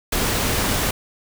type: noise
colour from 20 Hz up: pink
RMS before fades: -21 dBFS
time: 0.12-0.91 s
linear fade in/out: 5 ms
effects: none